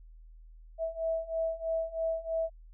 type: beating tone pair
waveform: sine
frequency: 651 / 654.1 Hz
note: E5 / E5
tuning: -22 / -14 cents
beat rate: 3.1 Hz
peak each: -34 / -32 dBFS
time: 0.78-2.5 s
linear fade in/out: 50 ms
effects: added 40 Hz sine -49 dBFS peak until 2.73 s